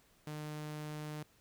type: tone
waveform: sawtooth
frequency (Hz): 151.5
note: D#3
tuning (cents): -46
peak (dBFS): -37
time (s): 0.27-1.23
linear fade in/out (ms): 2
effects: pink hiss -68 dBFS RMS until 1.4 s